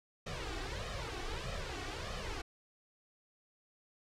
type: noise with flanger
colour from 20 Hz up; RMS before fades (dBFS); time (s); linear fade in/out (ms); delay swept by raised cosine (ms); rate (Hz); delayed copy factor
pink; -40; 0.26-2.42; 10; 1.6 to 2.7; 1.6; +0.85
effects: low-pass 5000 Hz 12 dB/octave